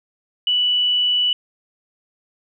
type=tone; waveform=sine; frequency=2960 Hz; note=F#7; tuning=in tune; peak=-15 dBFS; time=0.47-1.33 s; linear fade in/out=2 ms; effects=none